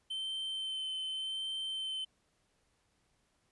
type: tone with vibrato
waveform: triangle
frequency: 3088 Hz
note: G7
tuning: 27 cents flat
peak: -34 dBFS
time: 0.1-2.05 s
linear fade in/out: 10 ms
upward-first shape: sine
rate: 0.86 Hz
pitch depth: 13 cents each way
effects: pink hiss -75 dBFS RMS until 3.51 s + resampled to 24000 Hz